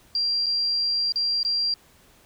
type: tone with dropouts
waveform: sine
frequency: 4747 Hz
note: D8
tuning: 18 cents sharp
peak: -21 dBFS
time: 0.15-1.74 s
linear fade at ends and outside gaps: 2 ms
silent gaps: 0.461-0.465 / 1.122-1.158 / 1.431-1.449 s
effects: pink hiss -56 dBFS RMS until 2.25 s